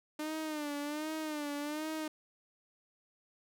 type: tone with vibrato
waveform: sawtooth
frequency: 301.4 Hz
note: D4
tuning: 45 cents sharp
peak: -32 dBFS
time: 0.19-2.08 s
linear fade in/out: 5 ms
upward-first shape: sine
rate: 1.3 Hz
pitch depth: 78 cents each way
effects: none